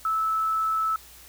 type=tone; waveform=sine; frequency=1308 Hz; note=E6; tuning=14 cents flat; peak=-22 dBFS; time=0.05-0.96 s; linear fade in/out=2 ms; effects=added 60 Hz sine -55 dBFS peak until 1.28 s + white hiss -49 dBFS RMS until 1.28 s